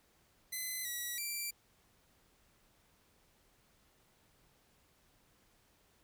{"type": "tone with pitch steps", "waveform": "5% pulse", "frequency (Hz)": [2031, 1935, 2351], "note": ["B6", "B6", "D7"], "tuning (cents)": [48, -36, 1], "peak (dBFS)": -28, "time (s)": [0.52, 1.51], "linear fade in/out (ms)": 10, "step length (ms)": 330, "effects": ["pink hiss -70 dBFS RMS until 6.03 s"]}